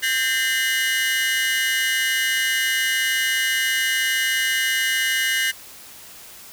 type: tone cluster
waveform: 40% pulse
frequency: 1585 / 1819 / 2058 / 2901 Hz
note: G6 / A#6 / C7 / F#7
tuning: +19 / -43 / -29 / -35 cents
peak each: -24 dBFS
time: 0.02-5.52 s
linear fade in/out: 20 ms
effects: white hiss -42 dBFS RMS until 6.52 s